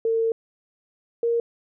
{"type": "tone pair in turn", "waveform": "sine", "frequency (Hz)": [452.9, 467.2], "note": ["A#4", "A#4"], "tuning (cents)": [-50, 4], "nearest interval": "minor second", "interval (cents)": 54, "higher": "second", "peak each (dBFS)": -19, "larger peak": "neither", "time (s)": [[0.05, 0.32], [1.23, 1.4]], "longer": "first", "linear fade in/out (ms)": 2, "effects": []}